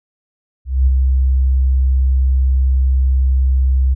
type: tone with ADSR envelope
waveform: sine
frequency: 65.41 Hz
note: C2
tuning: in tune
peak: -7 dBFS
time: 0.65-3.95 s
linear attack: 220 ms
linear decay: 17 ms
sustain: -3 dB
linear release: 20 ms
effects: none